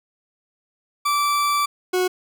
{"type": "tone pair in turn", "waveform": "40% pulse", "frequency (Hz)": [1163, 366.3], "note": ["D6", "F#4"], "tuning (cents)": [-17, -17], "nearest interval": "octave + minor sixth", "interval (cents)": 2000, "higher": "first", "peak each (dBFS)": -17, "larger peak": "neither", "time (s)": [[1.05, 1.66], [1.93, 2.08]], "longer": "first", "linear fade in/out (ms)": 10, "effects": []}